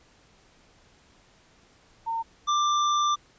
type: tone pair in turn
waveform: sine / square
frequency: 911 / 1183.1 Hz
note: A#5 / D6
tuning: -40 / +12 cents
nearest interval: perfect fourth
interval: 452 cents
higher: second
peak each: -26 / -22 dBFS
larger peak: second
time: 2.06-2.23 / 2.47-3.16 s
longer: second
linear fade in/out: 20 ms
effects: pink hiss -59 dBFS RMS until 3.38 s + resampled to 16000 Hz